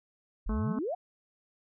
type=exponential sweep; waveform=sine; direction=up; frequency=36.07 to 764 Hz; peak=-30 dBFS; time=0.46-0.95 s; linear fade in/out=10 ms
type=harmonic tone; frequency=216 Hz; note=A3; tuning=32 cents flat; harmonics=1 / 2 / 3 / 4 / 5 / 6 / 7; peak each=-31 / -41 / -48 / -48 / -44 / -48 / -53 dBFS; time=0.49-0.79 s; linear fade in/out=2 ms
effects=none